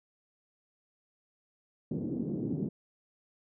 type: band-pass noise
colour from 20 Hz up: pink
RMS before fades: -34 dBFS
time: 1.91-2.69 s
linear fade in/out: 5 ms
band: 150 to 340 Hz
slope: 24 dB/octave
effects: none